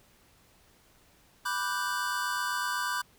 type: chord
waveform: square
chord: G major seventh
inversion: first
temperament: equal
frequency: 987.8 / 1174.7 / 1480 / 1568 Hz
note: B5 / D6 / F#6 / G6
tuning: 0 / 0 / 0 / 0 cents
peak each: -35 / -36 / -37 / -35 dBFS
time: 1.45-3.02 s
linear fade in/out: 10 ms
effects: pink hiss -62 dBFS RMS until 3.18 s